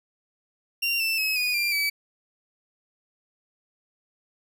30% pulse tone with pitch steps, 2766 / 2664 / 2566 / 2471 / 2380 / 2293 Hz, F7 / E7 / E7 / D#7 / D7 / D7, -17 / +18 / -47 / -13 / +22 / -42 cents, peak -20 dBFS, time 0.82-1.9 s, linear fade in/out 10 ms, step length 180 ms, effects none

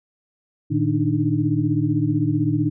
sine tone cluster, 113.2 / 152.4 / 292.8 / 308.5 Hz, A2 / D#3 / D4 / D#4, +50 / -36 / -5 / -15 cents, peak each -23 dBFS, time 0.7-2.7 s, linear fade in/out 20 ms, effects none

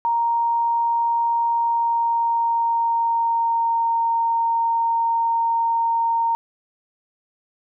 sine tone with pitch glide, 932.3 to 922.1 Hz, A#5 to A#5, 0 to -19 cents, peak -17 dBFS, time 0.05-6.35 s, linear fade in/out 0 ms, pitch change -19 cents, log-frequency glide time 1.52-3.87 s, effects none

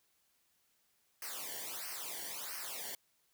white noise with flanger, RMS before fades -43 dBFS, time 1.22-2.95 s, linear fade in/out 2 ms, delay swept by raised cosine 0.27 to 0.8 ms, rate 1.5 Hz, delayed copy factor -0.9, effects white hiss -75 dBFS RMS until 3.33 s

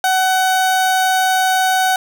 30% pulse tone, 751 Hz, F#5, 26 cents sharp, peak -10 dBFS, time 0.04-1.96 s, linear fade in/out 2 ms, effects none

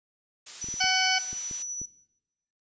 blue noise, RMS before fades -37 dBFS, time 0.46-1.63 s, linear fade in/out 10 ms
sine tone with tremolo, 5920 Hz, F#8, in tune, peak -31 dBFS, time 0.61-1.86 s, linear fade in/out 10 ms, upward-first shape sine, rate 12 Hz, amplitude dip 30%
clicks, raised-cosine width 3 ms, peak -31 dBFS, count 7, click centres 0.643 / 0.687 / 0.741 / 0.842 / 1.33 / 1.512 / 1.816 s
harmonic tone, 751 Hz, F#5, 26 cents sharp, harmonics 1 / 2 / 3 / 4 / 6 / 7, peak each -29 / -29 / -29 / -29 / -29 / -29 dBFS, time 0.8-1.19 s, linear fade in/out 10 ms
effects noise-tail reverb RT60 1.0 s tail -21 dB re dry + resampled to 16000 Hz

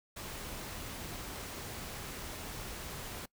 pink noise, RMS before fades -43 dBFS, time 0.16-3.26 s, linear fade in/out 10 ms, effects noise-tail reverb RT60 0.1 s tail -23 dB re dry

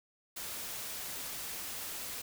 white noise, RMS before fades -41 dBFS, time 0.36-2.22 s, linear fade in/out 10 ms, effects none

